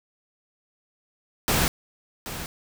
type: noise with echo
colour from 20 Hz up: pink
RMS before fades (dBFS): -22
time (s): 1.48-1.68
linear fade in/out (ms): 0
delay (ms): 780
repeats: 1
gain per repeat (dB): -12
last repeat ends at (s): 2.46
effects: none